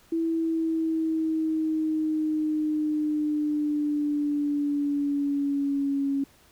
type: exponential sweep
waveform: sine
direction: down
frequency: 329.6 to 276.2 Hz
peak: -23 dBFS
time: 0.12-6.24 s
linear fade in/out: 5 ms
effects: pink hiss -58 dBFS RMS until 6.51 s